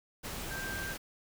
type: tone in noise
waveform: sine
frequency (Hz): 1577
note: G6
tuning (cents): +10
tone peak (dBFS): -38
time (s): 0.5-0.94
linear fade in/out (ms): 20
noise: pink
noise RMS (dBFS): -40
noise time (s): 0.23-0.98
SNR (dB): -1
effects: none